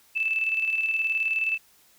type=tone with tremolo; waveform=sine; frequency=2637 Hz; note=E7; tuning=in tune; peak=-21 dBFS; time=0.15-1.58 s; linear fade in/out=20 ms; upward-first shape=square; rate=19 Hz; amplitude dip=45%; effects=white hiss -59 dBFS RMS until 1.98 s